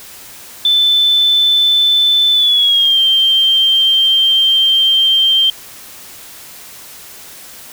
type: tone with pitch glide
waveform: sine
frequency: 3520 to 3154 Hz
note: A7 to G7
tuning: 0 to +10 cents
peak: -8 dBFS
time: 0.65-5.5 s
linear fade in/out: 2 ms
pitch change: -190 cents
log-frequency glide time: 2.32-3 s
effects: white hiss -35 dBFS RMS until 7.72 s